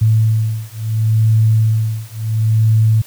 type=beating tone pair; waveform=sine; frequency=110 / 110.72 Hz; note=A2 / A2; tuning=0 / +11 cents; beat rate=0.72 Hz; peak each=-14 dBFS; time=0.01-3.02 s; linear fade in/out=10 ms; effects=white hiss -41 dBFS RMS until 3.06 s

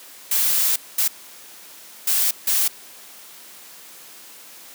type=noise bursts at uneven times; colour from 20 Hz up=blue; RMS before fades=-19 dBFS; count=4; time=0.31-0.76 / 0.98-1.08 / 2.07-2.31 / 2.47-2.68 s; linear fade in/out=5 ms; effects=white hiss -43 dBFS RMS until 4.74 s + high-pass 200 Hz 12 dB/octave

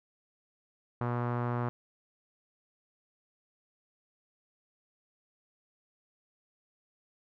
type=tone with low-pass filter; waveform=sawtooth; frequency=120.9 Hz; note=B2; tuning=36 cents flat; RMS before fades=-32 dBFS; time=1.01-1.69 s; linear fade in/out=0 ms; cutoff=1200 Hz; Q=2.2; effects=none

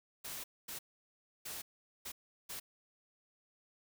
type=noise bursts at uneven times; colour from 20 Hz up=white; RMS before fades=-44 dBFS; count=5; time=0.24-0.44 / 0.68-0.79 / 1.45-1.62 / 2.05-2.12 / 2.49-2.6 s; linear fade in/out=10 ms; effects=none

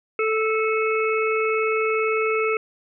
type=harmonic tone with a mistuned harmonic; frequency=438.9 Hz; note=A4; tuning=4 cents flat; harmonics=1 / 3 / 5 / 6; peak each=-21 / -26 / -28 / -29 dBFS; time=0.19-2.57 s; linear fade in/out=2 ms; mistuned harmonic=6; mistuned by=-32 cents; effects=none

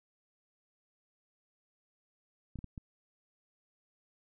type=clicks; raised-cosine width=5 ms; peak=-30 dBFS; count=4; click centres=2.557 / 2.589 / 2.643 / 2.778 s; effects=none

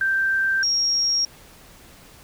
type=tone pair in turn; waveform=sine; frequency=1568 / 5588 Hz; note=G6 / F8; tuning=0 / 0 cents; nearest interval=octave + minor seventh; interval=2200 cents; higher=second; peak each=-18 dBFS; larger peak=neither; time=0.01-0.63 / 0.63-1.25 s; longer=neither; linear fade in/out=2 ms; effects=pink hiss -48 dBFS RMS until 2.23 s

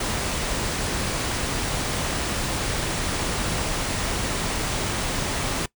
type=band-stop noise; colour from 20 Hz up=pink; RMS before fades=-26 dBFS; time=0-5.66 s; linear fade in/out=5 ms; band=11000 to 16000 Hz; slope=96 dB/octave; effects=noise-tail reverb RT60 0.1 s tail -21 dB re dry

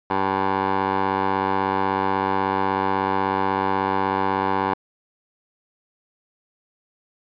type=tone with band-pass filter; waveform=15% pulse; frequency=96.3 Hz; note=G2; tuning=30 cents flat; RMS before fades=-22 dBFS; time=0.1-4.74 s; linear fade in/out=5 ms; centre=870 Hz; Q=1.9; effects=resampled to 11025 Hz

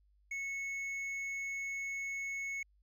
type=tone with hard clipping; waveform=triangle; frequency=2200 Hz; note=C#7; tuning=14 cents flat; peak=-38 dBFS; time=0.31-2.63 s; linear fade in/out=5 ms; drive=8 dB; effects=added 50 Hz sine -66 dBFS peak until 2.82 s

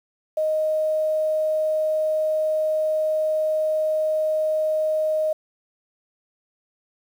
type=tone; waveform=sine; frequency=622.3 Hz; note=D#5; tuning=in tune; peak=-19 dBFS; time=0.37-5.33 s; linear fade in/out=5 ms; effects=8-bit

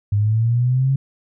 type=linear sweep; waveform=sine; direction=up; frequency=100.6 to 137.3 Hz; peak=-14 dBFS; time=0.12-0.96 s; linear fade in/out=5 ms; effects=none

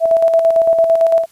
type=tone with tremolo; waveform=sine; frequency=659.3 Hz; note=E5; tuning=in tune; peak=-7 dBFS; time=0-1.26 s; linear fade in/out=50 ms; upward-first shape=square; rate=8.9 Hz; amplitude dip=45%; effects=white hiss -51 dBFS RMS until 1.31 s + resampled to 32000 Hz

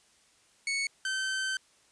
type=tone pair in turn; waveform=sawtooth; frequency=2215 / 1542.4 Hz; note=C#7 / G6; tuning=-2 / -28 cents; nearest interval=tritone; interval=626 cents; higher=first; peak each=-25 / -26 dBFS; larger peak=first; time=0.67-0.87 / 1.05-1.57 s; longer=second; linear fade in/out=2 ms; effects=white hiss -64 dBFS RMS until 1.91 s + resampled to 22050 Hz

